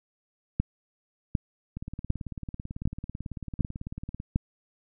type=two click trains; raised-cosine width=5 ms; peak=-11 / -23 dBFS; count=6 / 45; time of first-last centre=0.6-4.359 / 1.77-4.201 s; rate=1.33 / 18.1 Hz; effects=none